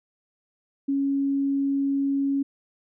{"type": "tone", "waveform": "sine", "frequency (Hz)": 276.8, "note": "C#4", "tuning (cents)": -2, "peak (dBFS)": -21, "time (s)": [0.88, 2.43], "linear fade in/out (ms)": 10, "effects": []}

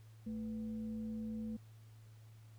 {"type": "tone with frequency modulation", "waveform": "sine", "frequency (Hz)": 220, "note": "A3", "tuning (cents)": 0, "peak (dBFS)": -39, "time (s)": [0.26, 1.57], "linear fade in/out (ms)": 10, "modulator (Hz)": 274, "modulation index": 0.31, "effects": ["added 110 Hz sine -55 dBFS peak until 2.58 s", "pink hiss -70 dBFS RMS until 2.58 s"]}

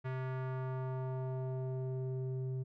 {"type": "tone with low-pass filter sweep", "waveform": "square", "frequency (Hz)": 130, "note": "C3", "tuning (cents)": -11, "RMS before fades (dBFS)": -38, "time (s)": [0.04, 2.64], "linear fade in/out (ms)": 20, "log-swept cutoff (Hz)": [1900, 290], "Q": 1.4, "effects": []}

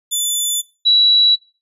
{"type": "tone pair in turn", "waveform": ["15% pulse", "sine"], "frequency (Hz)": [3500, 3918], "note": ["A7", "B7"], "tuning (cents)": [-10, -15], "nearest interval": "major second", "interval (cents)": 195, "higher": "second", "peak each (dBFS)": -9, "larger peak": "neither", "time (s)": [[0.11, 0.62], [0.85, 1.36]], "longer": "neither", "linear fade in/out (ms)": 20, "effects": ["noise-tail reverb RT60 0.3 s tail -18 dB re dry", "resampled to 32000 Hz"]}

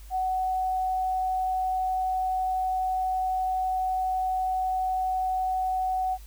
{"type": "tone", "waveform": "sine", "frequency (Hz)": 748, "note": "F#5", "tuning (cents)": 19, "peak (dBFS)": -24, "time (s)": [0.1, 6.18], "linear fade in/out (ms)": 50, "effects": ["added 50 Hz sine -42 dBFS peak until 6.26 s", "white hiss -55 dBFS RMS until 6.26 s"]}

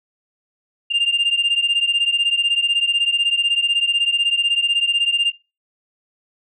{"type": "beating tone pair", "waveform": "sine", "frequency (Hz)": [2794, 2810], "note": ["F7", "F7"], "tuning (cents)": [0, 10], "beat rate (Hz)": 16, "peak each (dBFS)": [-16, -17], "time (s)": [0.9, 5.32], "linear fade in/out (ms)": 20, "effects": ["noise-tail reverb RT60 0.3 s tail -25 dB re dry", "tanh soft clip ceiling -12 dBFS"]}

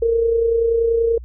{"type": "tone with amplitude modulation", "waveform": "sine", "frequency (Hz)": 460.6, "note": "A#4", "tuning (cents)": -21, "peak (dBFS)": -12, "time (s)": [0.02, 1.18], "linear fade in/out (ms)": 5, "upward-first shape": "sine", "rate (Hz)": 30.4, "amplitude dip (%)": 45, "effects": ["added 60 Hz sine -32 dBFS peak until 1.24 s"]}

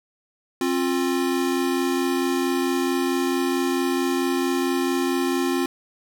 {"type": "tone pair together", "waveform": "square", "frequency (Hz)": [267.2, 351.7], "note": ["C4", "F4"], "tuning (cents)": [36, 12], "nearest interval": "perfect fourth", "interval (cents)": 476, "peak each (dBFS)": -24, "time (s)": [0.61, 5.66], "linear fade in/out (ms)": 2, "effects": []}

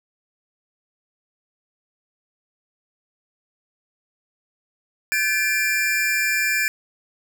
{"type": "tone cluster", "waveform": "square", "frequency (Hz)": [1549, 1728, 2377], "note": ["G6", "A6", "D7"], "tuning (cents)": [-21, -32, 20], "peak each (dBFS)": [-29, -24, -22], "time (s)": [5.12, 6.68], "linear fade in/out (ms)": 0, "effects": []}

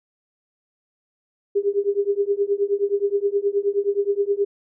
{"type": "tone with tremolo", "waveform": "sine", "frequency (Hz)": 403, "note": "G4", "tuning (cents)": 48, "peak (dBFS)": -14, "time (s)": [1.55, 4.45], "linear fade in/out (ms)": 10, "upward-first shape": "triangle", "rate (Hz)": 9.5, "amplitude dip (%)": 100, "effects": []}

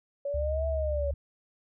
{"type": "exponential two-way sweep", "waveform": "sine", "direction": "up then down", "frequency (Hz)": [560, 657, 560], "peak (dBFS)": -29, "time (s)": [0.25, 1.11], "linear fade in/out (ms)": 5, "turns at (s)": 0.67}
{"type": "tone", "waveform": "sine", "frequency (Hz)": 70.9, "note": "C#2", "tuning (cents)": 40, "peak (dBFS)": -29, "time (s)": [0.34, 1.14], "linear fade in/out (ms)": 5}
{"effects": []}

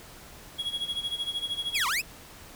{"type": "tone with tremolo", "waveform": "triangle", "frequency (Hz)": 3322, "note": "G#7", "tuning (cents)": 0, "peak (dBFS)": -25, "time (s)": [0.58, 1.85], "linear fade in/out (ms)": 20, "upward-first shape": "sine", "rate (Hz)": 13, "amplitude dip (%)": 80}
{"type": "linear two-way sweep", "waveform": "sawtooth", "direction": "down then up", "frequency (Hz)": [2735, 932.3, 2735], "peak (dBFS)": -22, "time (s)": [1.74, 2.02], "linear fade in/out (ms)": 20, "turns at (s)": 1.87}
{"effects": ["pink hiss -48 dBFS RMS until 2.55 s"]}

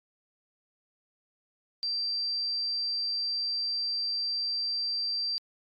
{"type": "tone", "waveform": "sine", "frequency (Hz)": 4699, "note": "D8", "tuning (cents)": 0, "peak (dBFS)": -28, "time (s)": [1.83, 5.38], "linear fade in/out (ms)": 0, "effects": ["AAC 32 kbps"]}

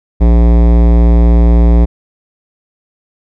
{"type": "tone with hard clipping", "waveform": "sine", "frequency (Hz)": 58.1, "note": "A#1", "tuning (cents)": -5, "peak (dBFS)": -6, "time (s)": [0.2, 1.86], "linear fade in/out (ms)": 20, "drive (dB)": 18, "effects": []}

